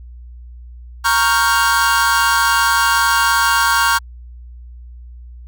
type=chord; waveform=45% pulse; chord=G half-diminished seventh; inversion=first; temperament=equal; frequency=932.3 / 1108.7 / 1396.9 / 1568 Hz; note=Bb5 / Db6 / F6 / G6; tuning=0 / 0 / 0 / 0 cents; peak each=-18 dBFS; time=1.04-3.99 s; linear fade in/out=20 ms; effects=added 60 Hz sine -33 dBFS peak until 5.47 s